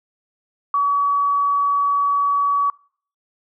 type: tone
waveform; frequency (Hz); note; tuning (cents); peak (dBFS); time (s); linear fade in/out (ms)
sine; 1136; C#6; +42; -15; 0.74-2.7; 2
effects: noise-tail reverb RT60 0.5 s tail -24 dB re dry